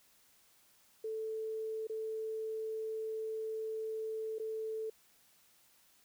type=tone with dropouts; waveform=sine; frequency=440 Hz; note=A4; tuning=in tune; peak=-36 dBFS; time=1.04-4.9 s; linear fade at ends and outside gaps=5 ms; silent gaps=1.871-1.896 / 4.385-4.397 s; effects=white hiss -67 dBFS RMS until 6.04 s